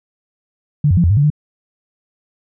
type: tone with pitch steps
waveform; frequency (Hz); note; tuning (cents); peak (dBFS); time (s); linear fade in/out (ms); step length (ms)
sine; 147.3 / 90.9 / 171.6 / 85.3 / 103.4 / 143.6 / 150; D3 / F#2 / F3 / F2 / G#2 / D3 / D3; +6 / -30 / -30 / -40 / -7 / -39 / +37; -9; 0.84-1.302; 5; 66
effects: none